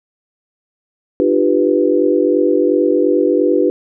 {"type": "chord", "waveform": "sine", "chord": "G dominant seventh", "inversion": "second", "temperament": "equal with one note detuned", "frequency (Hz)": [300.5, 349.2, 392, 493.9], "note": ["D4", "F4", "G4", "B4"], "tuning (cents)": [40, 0, 0, 0], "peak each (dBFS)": -16, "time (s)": [1.2, 3.7], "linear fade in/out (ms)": 0, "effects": []}